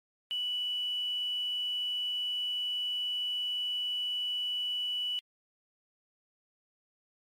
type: tone with quantisation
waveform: sine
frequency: 2960 Hz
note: F#7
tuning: in tune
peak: -30 dBFS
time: 0.31-5.19 s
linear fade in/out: 0 ms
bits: 9
effects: MP3 64 kbps